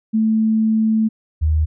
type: tone pair in turn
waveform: sine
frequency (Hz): 220 / 77.78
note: A3 / D#2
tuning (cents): 0 / 0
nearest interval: octave + tritone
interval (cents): 1800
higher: first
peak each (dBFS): -13 / -13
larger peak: neither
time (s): 0.13-1.09 / 1.41-1.66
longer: first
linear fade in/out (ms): 20
effects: none